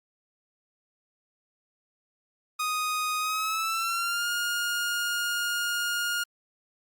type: tone with pitch glide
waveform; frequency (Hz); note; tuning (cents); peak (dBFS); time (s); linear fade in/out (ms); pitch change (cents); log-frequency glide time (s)
sawtooth; 1245 to 1421.9; D#6 to F6; +1 to +31; -23; 2.59-6.24; 10; +230; 3.19-4.29
effects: Opus 48 kbps